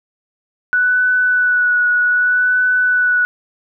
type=tone with vibrato; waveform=sine; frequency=1480 Hz; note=F#6; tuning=in tune; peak=-11 dBFS; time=0.73-3.25 s; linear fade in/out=0 ms; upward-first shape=sine; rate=0.64 Hz; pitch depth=20 cents each way; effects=none